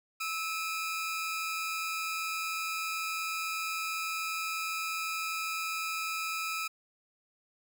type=tone pair together; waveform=sawtooth; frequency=1303.9 / 2436 Hz; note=E6 / D#7; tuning=-19 / -37 cents; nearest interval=major seventh; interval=1082 cents; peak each=-31 / -33 dBFS; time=0.2-6.68 s; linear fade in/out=10 ms; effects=none